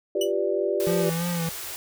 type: chord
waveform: sine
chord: G dominant seventh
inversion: third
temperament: equal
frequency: 349.2 / 392 / 493.9 / 587.3 Hz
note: F4 / G4 / B4 / D5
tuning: 0 / 0 / 0 / 0 cents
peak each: -29 / -25 / -31 / -27 dBFS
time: 0.15-1.1 s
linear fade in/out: 5 ms
type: tone with exponential decay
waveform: sawtooth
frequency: 2960 Hz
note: F#7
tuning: in tune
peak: -21 dBFS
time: 0.21-0.32 s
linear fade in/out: 5 ms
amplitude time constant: 22 ms
type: band-stop noise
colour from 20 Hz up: white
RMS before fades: -35 dBFS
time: 0.8-1.76 s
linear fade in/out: 0 ms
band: 110 to 310 Hz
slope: 96 dB/octave
type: tone with vibrato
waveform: square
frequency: 169.9 Hz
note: F3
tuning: 47 cents flat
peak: -26 dBFS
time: 0.87-1.49 s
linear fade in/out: 0 ms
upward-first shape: sine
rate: 3 Hz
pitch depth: 52 cents each way
effects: none